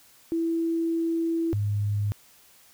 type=tone pair in turn; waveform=sine; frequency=330.9 / 103 Hz; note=E4 / G#2; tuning=+7 / -14 cents; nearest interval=octave + minor sixth; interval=2021 cents; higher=first; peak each=-23 dBFS; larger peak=neither; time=0.32-1.53 / 1.53-2.12 s; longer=first; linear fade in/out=0 ms; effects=white hiss -56 dBFS RMS until 2.73 s